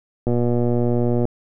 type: click train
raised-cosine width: 2 ms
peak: -8 dBFS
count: 119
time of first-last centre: 0.27-1.253 s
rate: 120 Hz
effects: none